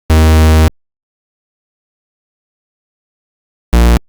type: tone pair in turn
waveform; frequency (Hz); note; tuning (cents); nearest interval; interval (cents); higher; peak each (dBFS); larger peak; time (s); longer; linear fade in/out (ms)
45% pulse; 79 / 58.81; D#2 / A#1; +27 / +16; perfect fourth; 511; first; -4; neither; 0.1-0.68 / 3.73-3.97; first; 0
effects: Opus 48 kbps